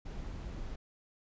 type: noise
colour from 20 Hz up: brown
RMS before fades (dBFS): -41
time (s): 0.05-0.76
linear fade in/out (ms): 10
effects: resampled to 16000 Hz